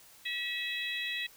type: harmonic tone with a mistuned harmonic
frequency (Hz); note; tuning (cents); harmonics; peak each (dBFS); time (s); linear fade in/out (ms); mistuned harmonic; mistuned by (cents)
646; E5; -35; 3 / 4 / 5 / 6; -37 / -38 / -39 / -40; 0.25-1.27; 10; 5; +54
effects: white hiss -57 dBFS RMS until 1.36 s